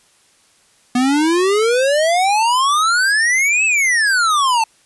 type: exponential two-way sweep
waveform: square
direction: up then down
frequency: 242.8 to 2651 to 872 Hz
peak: -13 dBFS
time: 0.95-4.64 s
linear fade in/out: 5 ms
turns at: 3.65 s
effects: white hiss -54 dBFS RMS until 4.85 s + resampled to 24000 Hz